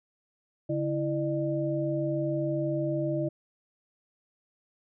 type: tone cluster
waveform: sine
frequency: 142.6 / 329.7 / 603 Hz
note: C#3 / E4 / D5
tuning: +49 / 0 / +46 cents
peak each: -31 / -30 / -31 dBFS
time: 0.69-3.29 s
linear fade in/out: 10 ms
effects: none